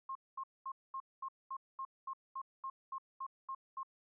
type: tone bursts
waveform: sine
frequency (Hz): 1069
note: C6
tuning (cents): +37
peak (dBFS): -39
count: 14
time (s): 0.09-3.832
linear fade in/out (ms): 5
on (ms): 63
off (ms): 220
effects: none